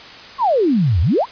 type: exponential two-way sweep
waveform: sine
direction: down then up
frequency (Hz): 1137 to 75.1 to 1137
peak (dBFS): -12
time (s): 0.38-1.26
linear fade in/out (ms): 50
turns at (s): 1.01
effects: white hiss -37 dBFS RMS until 1.31 s + resampled to 11025 Hz